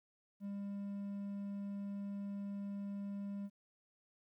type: tone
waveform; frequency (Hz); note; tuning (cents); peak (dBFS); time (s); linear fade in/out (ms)
triangle; 200.4; G3; +38; -38; 0.4-3.5; 50
effects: 13-bit